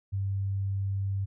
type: tone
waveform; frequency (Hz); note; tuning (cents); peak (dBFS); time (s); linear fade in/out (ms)
sine; 98; G2; 0; -27; 0.12-1.26; 20
effects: none